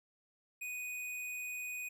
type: tone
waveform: square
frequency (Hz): 2485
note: D#7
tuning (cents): -3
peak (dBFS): -40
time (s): 0.61-1.89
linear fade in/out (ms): 10
effects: none